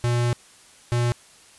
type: tone pair in turn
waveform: square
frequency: 120.2 / 120.2 Hz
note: B2 / B2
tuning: -46 / -46 cents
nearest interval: unison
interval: 0 cents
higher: neither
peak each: -20 dBFS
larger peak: neither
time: 0.04-0.33 / 0.92-1.12 s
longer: first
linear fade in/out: 0 ms
effects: white hiss -51 dBFS RMS until 1.58 s + resampled to 24000 Hz